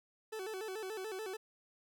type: tone with vibrato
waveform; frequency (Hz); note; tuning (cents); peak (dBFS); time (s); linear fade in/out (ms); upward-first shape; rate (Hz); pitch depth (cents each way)
40% pulse; 406.2; G#4; -38; -39; 0.32-1.37; 10; square; 6.9; 130
effects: 12-bit